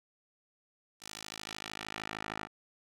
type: tone with band-pass filter sweep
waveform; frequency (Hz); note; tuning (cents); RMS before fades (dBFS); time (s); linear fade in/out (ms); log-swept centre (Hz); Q
10% pulse; 53.1; G#1; +39; -43; 1-2.48; 50; 6500 to 1400; 0.88
effects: none